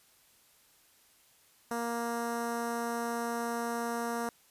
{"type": "tone with notch filter", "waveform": "10% pulse", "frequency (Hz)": 234.3, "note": "A#3", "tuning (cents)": 9, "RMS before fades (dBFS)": -34, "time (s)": [1.71, 4.29], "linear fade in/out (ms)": 2, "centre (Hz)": 3300, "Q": 0.93, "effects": ["white hiss -64 dBFS RMS until 4.5 s", "resampled to 32000 Hz"]}